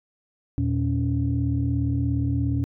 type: tone cluster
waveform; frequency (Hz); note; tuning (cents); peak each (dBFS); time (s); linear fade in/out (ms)
sine; 82 / 119.1 / 279.8; E2 / A#2 / C#4; -9 / +38 / +16; -25 / -23 / -26; 0.58-2.64; 0
effects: tanh soft clip ceiling -13 dBFS